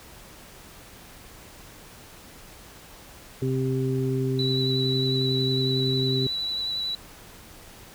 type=harmonic tone; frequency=131.1 Hz; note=C3; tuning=4 cents sharp; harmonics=1 / 2 / 3; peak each=-25 / -29 / -28 dBFS; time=3.42-6.27 s; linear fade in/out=2 ms
type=tone with vibrato; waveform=sine; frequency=3947 Hz; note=B7; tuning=2 cents flat; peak=-26 dBFS; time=4.39-6.95 s; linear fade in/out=2 ms; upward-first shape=triangle; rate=11 Hz; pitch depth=19 cents each way
effects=pink hiss -47 dBFS RMS until 7.94 s